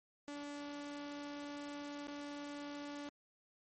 sawtooth tone with dropouts, 289.1 Hz, D4, 27 cents flat, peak -40 dBFS, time 0.28-3.09 s, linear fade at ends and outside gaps 0 ms, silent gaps 2.071-2.082 s, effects MP3 32 kbps

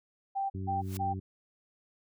sine tone bursts, 784 Hz, G5, in tune, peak -29 dBFS, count 3, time 0.35-1.14 s, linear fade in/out 20 ms, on 150 ms, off 170 ms
harmonic tone, 95.3 Hz, G2, 48 cents flat, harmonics 1 / 2 / 3 / 4, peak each -35 / -41 / -45 / -47 dBFS, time 0.54-1.2 s, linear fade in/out 10 ms
white noise with exponential growth, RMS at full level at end -40 dBFS, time 0.79-0.97 s, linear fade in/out 1 ms, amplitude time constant 39 ms
effects none

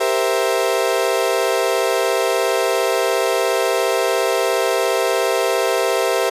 35% pulse chord, C dominant seventh, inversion second, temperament equal, 392 / 466.2 / 523.3 / 659.3 Hz, G4 / Bb4 / C5 / E5, 0 / 0 / 0 / 0 cents, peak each -20 dBFS, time 0-6.3 s, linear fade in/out 10 ms, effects resampled to 32000 Hz

